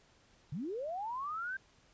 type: linear sweep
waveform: sine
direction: up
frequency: 123.47 to 1588 Hz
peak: -36 dBFS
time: 0.52-1.57 s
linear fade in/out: 5 ms
effects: pink hiss -66 dBFS RMS until 1.93 s + resampled to 16000 Hz